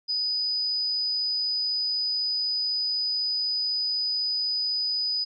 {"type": "tone", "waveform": "sine", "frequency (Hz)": 4978, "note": "D#8", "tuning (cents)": 0, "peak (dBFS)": -24, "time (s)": [0.08, 5.25], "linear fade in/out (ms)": 20, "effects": []}